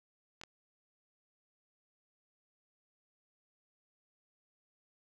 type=clicks; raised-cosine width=0.2 ms; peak=-29 dBFS; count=2; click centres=0.414 / 0.436 s; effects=none

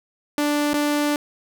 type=tone with dropouts; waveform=sawtooth; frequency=293.7 Hz; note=D4; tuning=in tune; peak=-15 dBFS; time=0.38-1.16 s; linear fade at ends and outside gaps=1 ms; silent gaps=0.733-0.74 s; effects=none

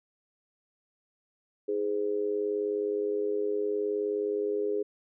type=tone with amplitude modulation; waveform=sine; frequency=415.3 Hz; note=G#4; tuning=in tune; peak=-23 dBFS; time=1.68-4.83 s; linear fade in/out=10 ms; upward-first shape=sine; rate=99.3 Hz; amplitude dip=80%; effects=none

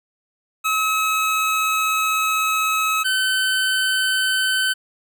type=tone pair in turn; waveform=25% pulse; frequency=1284 / 1526.9 Hz; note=E6 / G6; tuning=-46 / -46 cents; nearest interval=minor third; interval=300 cents; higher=second; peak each=-14 / -14 dBFS; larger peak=neither; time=0.64-3.04 / 3.04-4.74 s; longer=first; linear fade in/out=20 ms; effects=none

